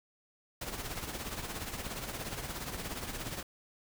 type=noise with tremolo; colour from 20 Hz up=pink; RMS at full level=-37 dBFS; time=0.61-3.43 s; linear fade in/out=5 ms; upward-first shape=triangle; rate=17 Hz; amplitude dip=65%; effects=none